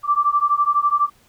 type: beating tone pair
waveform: sine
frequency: 1164 / 1176 Hz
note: D6 / D6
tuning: -16 / +2 cents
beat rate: 12 Hz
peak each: -18 dBFS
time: 0.03-1.1 s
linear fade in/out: 50 ms
effects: pink hiss -56 dBFS RMS until 1.28 s